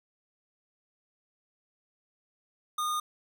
square tone, 1224 Hz, D#6, 29 cents flat, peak -29 dBFS, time 2.78-3 s, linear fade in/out 5 ms, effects none

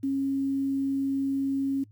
sine tone with quantisation, 272.7 Hz, C#4, 28 cents flat, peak -24 dBFS, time 0.03-1.84 s, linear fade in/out 10 ms, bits 9, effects noise-tail reverb RT60 0.1 s tail -21 dB re dry + added 105 Hz sine -51 dBFS peak until 1.91 s

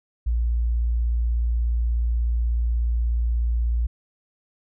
sine tone, 58.27 Hz, A#1, in tune, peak -19 dBFS, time 0.26-3.87 s, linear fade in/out 10 ms, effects none

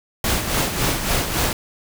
pink noise with tremolo, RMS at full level -19 dBFS, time 0.24-1.53 s, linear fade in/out 2 ms, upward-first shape sine, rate 3.6 Hz, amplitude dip 55%, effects none

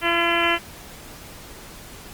harmonic tone, 340 Hz, F4, 46 cents flat, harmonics 1 / 2 / 3 / 4 / 5 / 6 / 7 / 8 / 9, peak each -26 / -26 / -26 / -26 / -26 / -26 / -26 / -26 / -26 dBFS, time 0.01-0.59 s, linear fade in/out 50 ms, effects pink hiss -41 dBFS RMS until 2.13 s + Opus 32 kbps

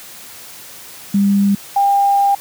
sine tone pair in turn, 199.9 / 799.6 Hz, G3 / G5, +34 / +34 cents, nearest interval 2 octaves, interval 2400 cents, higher second, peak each -10 dBFS, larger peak neither, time 1.14-1.55 / 1.76-2.35 s, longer second, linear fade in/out 5 ms, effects white hiss -36 dBFS RMS until 2.4 s + high-pass 60 Hz 12 dB/octave

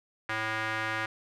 square tone with band-pass filter, 110 Hz, A2, in tune, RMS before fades -32 dBFS, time 0.29-1.06 s, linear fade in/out 5 ms, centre 1700 Hz, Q 2, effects none

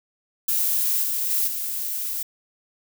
violet noise with level steps, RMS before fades -22 / -25 / -22 / -28 dBFS, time 0.48-2.23 s, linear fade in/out 5 ms, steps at 1.03 / 1.3 / 1.47 s, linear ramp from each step 10 ms, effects none

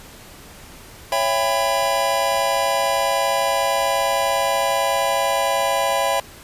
square chord, C# half-diminished seventh, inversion none, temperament just, 554.4 / 665.2 / 798.3 / 997.9 Hz, C#5 / E5 / G5 / B5, 0 / +16 / +31 / +18 cents, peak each -24 dBFS, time 1.12-6.2 s, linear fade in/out 2 ms, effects pink hiss -42 dBFS RMS until 6.43 s + resampled to 32000 Hz

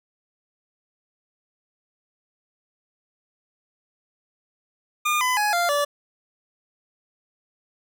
25% pulse tone with pitch steps, 1211 / 1006.6 / 836.7 / 695.5 / 578.2 Hz, D#6 / B5 / G#5 / F5 / D5, -47 / +33 / +13 / -7 / -27 cents, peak -16 dBFS, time 5.05-5.85 s, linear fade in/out 10 ms, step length 160 ms, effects none

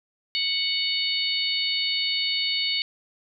harmonic tone, 740 Hz, F#5, in tune, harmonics 3 / 4 / 5 / 6, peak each -30 / -28 / -29 / -27 dBFS, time 0.35-2.82 s, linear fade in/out 0 ms, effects none

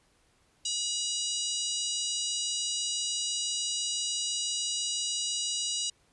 harmonic tone, 966 Hz, B5, 39 cents flat, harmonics 3 / 4 / 5 / 6 / 7 / 8 / 9, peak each -35 / -36 / -37 / -38 / -38 / -39 / -40 dBFS, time 0.65-5.9 s, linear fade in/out 5 ms, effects pink hiss -67 dBFS RMS until 6.12 s + resampled to 24000 Hz

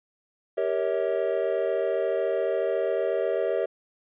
triangle chord, G diminished seventh, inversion none, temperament equal with one note detuned, 392 / 466.2 / 554.4 / 642.3 Hz, G4 / Bb4 / Db5 / Fb5, 0 / 0 / 0 / -45 cents, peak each -27 dBFS, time 0.57-3.66 s, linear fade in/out 10 ms, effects resampled to 8000 Hz

